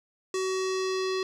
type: tone with low-pass filter sweep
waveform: square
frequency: 376.8 Hz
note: F#4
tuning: 32 cents sharp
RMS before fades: -29 dBFS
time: 0.34-1.23 s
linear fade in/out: 2 ms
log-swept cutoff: 7100 to 4600 Hz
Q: 2.3
effects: 10-bit